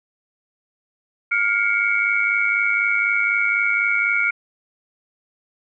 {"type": "tone cluster", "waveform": "sine", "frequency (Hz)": [1410, 2178, 2282], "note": ["F6", "C#7", "C#7"], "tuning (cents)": [16, -31, 50], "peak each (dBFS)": -21, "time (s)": [1.31, 4.31], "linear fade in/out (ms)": 10, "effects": []}